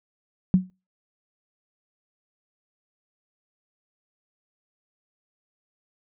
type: tone with exponential decay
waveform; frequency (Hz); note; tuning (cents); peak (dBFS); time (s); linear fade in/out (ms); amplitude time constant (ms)
sine; 185; F#3; 0; -10; 0.54-0.7; 0; 34
effects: noise-tail reverb RT60 0.3 s tail -26 dB re dry